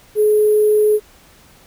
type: tone with sample-and-hold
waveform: sine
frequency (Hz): 423.5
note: G#4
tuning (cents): +34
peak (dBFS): -10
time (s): 0.15-1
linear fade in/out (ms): 50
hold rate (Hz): 11025
effects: pink hiss -48 dBFS RMS until 1.66 s